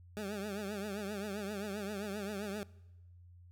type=tone with vibrato; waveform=20% pulse; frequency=203.5 Hz; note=G#3; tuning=35 cents flat; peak=-33 dBFS; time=0.17-2.63 s; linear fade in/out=0 ms; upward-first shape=triangle; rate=7.6 Hz; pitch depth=120 cents each way; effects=noise-tail reverb RT60 1.0 s tail -22 dB re dry + added 88 Hz sine -54 dBFS peak until 3.51 s